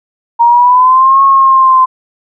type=exponential two-way sweep; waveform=sine; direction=up then down; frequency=932.3 to 1094 to 1031 Hz; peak=-3 dBFS; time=0.39-1.86 s; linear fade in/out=20 ms; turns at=1.23 s; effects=none